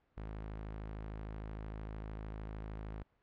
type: tone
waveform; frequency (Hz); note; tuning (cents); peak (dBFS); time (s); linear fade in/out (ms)
sawtooth; 53.2; G#1; +42; -38; 0.17-3.03; 5
effects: pink hiss -75 dBFS RMS until 3.22 s + low-pass 2000 Hz 12 dB/octave